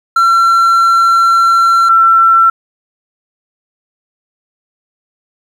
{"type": "tone pair in turn", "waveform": ["triangle", "sine"], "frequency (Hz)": [1357, 1346.8], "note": ["E6", "E6"], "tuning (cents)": [50, 37], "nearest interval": "unison", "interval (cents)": 13, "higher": "first", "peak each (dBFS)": -4, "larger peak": "neither", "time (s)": [[0.16, 1.89], [1.89, 2.5]], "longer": "first", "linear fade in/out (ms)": 5, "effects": ["7-bit"]}